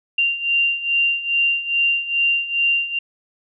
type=beating tone pair; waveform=sine; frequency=2776 / 2778.4 Hz; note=F7 / F7; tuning=-11 / -10 cents; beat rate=2.4 Hz; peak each=-22 / -18 dBFS; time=0.18-2.99 s; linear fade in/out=5 ms; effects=none